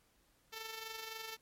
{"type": "tone with amplitude modulation", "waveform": "5% pulse", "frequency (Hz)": 444.8, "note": "A4", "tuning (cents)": 19, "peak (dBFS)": -30, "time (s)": [0.52, 1.37], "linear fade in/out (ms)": 20, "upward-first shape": "sine", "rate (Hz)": 23.7, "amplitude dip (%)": 50, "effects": ["pink hiss -72 dBFS RMS until 1.41 s", "MP3 64 kbps"]}